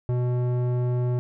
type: tone with low-pass filter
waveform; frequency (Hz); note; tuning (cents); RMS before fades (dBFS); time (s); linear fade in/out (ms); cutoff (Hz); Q
square; 123.47; B2; 0; -24; 0.09-1.19; 0; 630; 0.71
effects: none